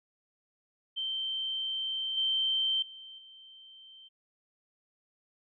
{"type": "tone with level steps", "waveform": "sine", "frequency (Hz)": 3119, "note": "G7", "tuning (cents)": -9, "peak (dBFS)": [-31, -26, -45, -50], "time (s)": [0.96, 4.09], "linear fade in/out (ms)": 20, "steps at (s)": [2.17, 2.82, 3.18], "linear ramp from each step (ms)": 5, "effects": []}